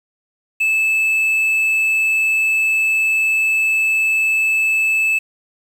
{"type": "tone with quantisation", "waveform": "triangle", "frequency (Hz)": 2619, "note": "E7", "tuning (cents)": -12, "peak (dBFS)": -12, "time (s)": [0.6, 5.19], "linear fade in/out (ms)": 10, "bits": 7, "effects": []}